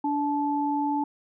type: tone pair together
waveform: sine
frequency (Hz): 290 / 869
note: D4 / A5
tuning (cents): -22 / -22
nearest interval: octave + perfect fifth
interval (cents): 1900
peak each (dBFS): -26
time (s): 0.04-1.04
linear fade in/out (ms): 5
effects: none